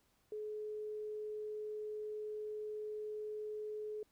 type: tone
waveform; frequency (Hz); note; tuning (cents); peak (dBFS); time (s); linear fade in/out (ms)
sine; 425.6; G#4; +42; -40; 0.32-4.03; 2
effects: pink hiss -75 dBFS RMS until 4.11 s